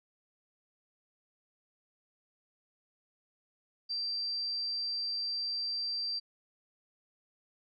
sine tone, 4699 Hz, D8, in tune, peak -32 dBFS, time 3.89-6.2 s, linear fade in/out 20 ms, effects none

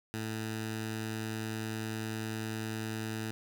10% pulse tone with notch filter, 110 Hz, A2, in tune, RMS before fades -37 dBFS, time 0.14-3.31 s, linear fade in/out 0 ms, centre 580 Hz, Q 1.2, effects none

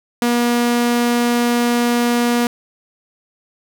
sawtooth tone, 239.5 Hz, A#3, 47 cents sharp, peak -10 dBFS, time 0.22-2.47 s, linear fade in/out 2 ms, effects none

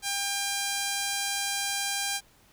5% pulse tone, 799 Hz, G5, 33 cents sharp, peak -16 dBFS, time 0.02-2.21 s, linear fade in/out 50 ms, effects pink hiss -60 dBFS RMS until 2.52 s

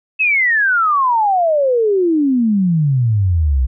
sine exponential sweep, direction down, 2637 to 60.6 Hz, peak -11 dBFS, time 0.19-3.67 s, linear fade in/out 20 ms, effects none

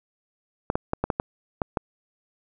clicks, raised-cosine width 1 ms, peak -9 dBFS, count 8, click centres 0.701 / 0.755 / 0.934 / 1.04 / 1.102 / 1.199 / 1.618 / 1.772 s, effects none

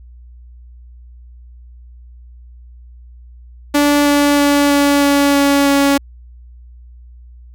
sawtooth tone with pitch steps, 290 / 288.3 / 286.7 / 285 / 283.4 / 281.7 / 280.1 Hz, D4 / D4 / D4 / C#4 / C#4 / C#4 / C#4, -22 / -32 / -42 / +48 / +38 / +28 / +18 cents, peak -6 dBFS, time 3.74-5.98 s, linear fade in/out 10 ms, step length 320 ms, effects added 60 Hz sine -36 dBFS peak until 7.54 s

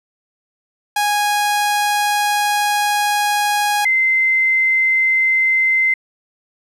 sawtooth / sine tone pair in turn, 827 / 2072 Hz, G#5 / C7, -8 / -17 cents, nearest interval octave + major third, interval 1591 cents, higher second, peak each -11 / -12 dBFS, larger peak first, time 0.96-3.85 / 3.85-5.94 s, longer first, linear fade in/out 5 ms, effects resampled to 32000 Hz + 8-bit

